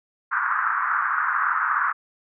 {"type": "band-pass noise", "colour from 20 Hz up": "pink", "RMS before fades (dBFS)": -23, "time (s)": [0.31, 1.93], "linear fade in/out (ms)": 20, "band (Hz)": [1100, 1600], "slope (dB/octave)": 48, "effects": []}